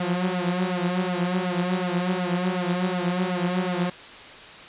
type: tone with flanger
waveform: sawtooth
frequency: 180 Hz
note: F#3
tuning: 47 cents flat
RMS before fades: -25 dBFS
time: 0-3.9 s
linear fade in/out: 5 ms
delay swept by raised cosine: 1.4 to 7.4 ms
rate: 2.7 Hz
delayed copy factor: +0.8
effects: white hiss -42 dBFS RMS until 4.68 s + resampled to 8000 Hz